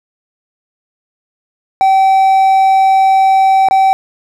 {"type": "tone with dropouts", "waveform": "triangle", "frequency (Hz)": 770, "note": "G5", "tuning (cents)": -31, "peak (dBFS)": -4, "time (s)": [1.81, 3.93], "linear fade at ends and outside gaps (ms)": 0, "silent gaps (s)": [3.686, 3.71], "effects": []}